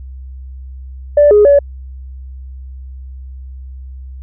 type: tone with pitch steps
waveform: sine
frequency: 585 / 416.5 / 569 Hz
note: D5 / G#4 / C#5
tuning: -7 / +5 / +45 cents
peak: -3 dBFS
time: 1.17-1.59 s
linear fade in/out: 5 ms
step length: 140 ms
effects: tanh soft clip ceiling 0 dBFS + added 65 Hz sine -27 dBFS peak until 4.22 s